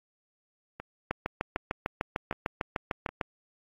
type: two click trains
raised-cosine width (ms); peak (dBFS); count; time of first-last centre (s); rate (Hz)
0.5; -23 / -13; 4 / 15; 0.8-3.09 / 1.11-3.212; 1.31 / 6.66
effects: AAC 32 kbps